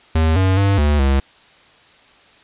square tone with pitch steps, 79.9 / 94.5 / 98.9 / 73.6 / 68 Hz, D#2 / F#2 / G2 / D2 / C#2, +47 / +37 / +16 / +4 / -33 cents, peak -13 dBFS, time 0.15-1.2 s, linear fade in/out 5 ms, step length 210 ms, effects white hiss -49 dBFS RMS until 2.43 s + resampled to 8000 Hz

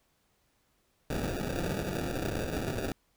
blue noise with sample-and-hold, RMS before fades -33 dBFS, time 1.1-2.92 s, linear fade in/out 2 ms, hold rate 1050 Hz, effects pink hiss -72 dBFS RMS until 3.16 s

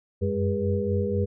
sine tone cluster, 92.2 / 96.2 / 203.4 / 406.3 / 483.9 Hz, F#2 / G2 / G#3 / G#4 / B4, -6 / -32 / -36 / -38 / -35 cents, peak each -29 dBFS, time 0.21-1.26 s, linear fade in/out 20 ms, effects none

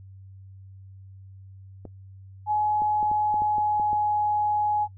clicks, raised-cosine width 2 ms, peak -25 dBFS, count 9, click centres 1.853 / 2.82 / 3.029 / 3.115 / 3.342 / 3.42 / 3.583 / 3.798 / 3.931 s
sine tone with pitch glide, 844 to 838.7 Hz, G#5 to G#5, +28 to +17 cents, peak -21 dBFS, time 2.46-4.88 s, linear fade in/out 50 ms, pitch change -11 cents, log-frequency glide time 3.33-4.12 s
effects noise-tail reverb RT60 0.1 s tail -19 dB re dry + added 96 Hz sine -43 dBFS peak until 4.97 s

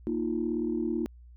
sine chord, Bb suspended fourth, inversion none, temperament equal, 233.1 / 311.1 / 349.2 Hz, Bb3 / Eb4 / F4, 0 / 0 / 0 cents, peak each -31 dBFS, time 0.07-1.06 s, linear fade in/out 0 ms, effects tanh soft clip ceiling -18 dBFS + added 60 Hz sine -48 dBFS peak until 1.36 s

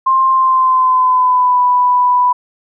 sine tone with pitch glide, 1055 to 990.1 Hz, C6 to B5, +14 to +4 cents, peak -8 dBFS, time 0.06-2.33 s, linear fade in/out 10 ms, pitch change -110 cents, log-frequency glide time 0.29-1.61 s, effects none

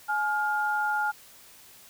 sine tone pair together, 844.1 / 1411 Hz, G#5 / F6, +28 / +17 cents, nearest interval major sixth, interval 889 cents, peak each -27 dBFS, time 0.08-1.12 s, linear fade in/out 20 ms, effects white hiss -52 dBFS RMS until 1.89 s

